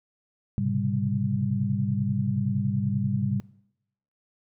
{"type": "tone cluster", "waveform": "sine", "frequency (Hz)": [106.2, 128.4, 138.9, 197.8], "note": ["G#2", "C3", "C#3", "G3"], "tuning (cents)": [39, -32, 4, 16], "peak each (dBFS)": [-29, -29, -31, -27], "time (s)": [0.58, 3.4], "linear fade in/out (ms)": 0, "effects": ["noise-tail reverb RT60 0.8 s tail -22 dB re dry"]}